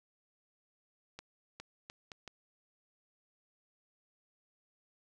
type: accelerating click train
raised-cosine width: 0.2 ms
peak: -28 dBFS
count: 5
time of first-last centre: 1.19-2.277 s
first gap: 410 ms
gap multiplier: 0.73
effects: none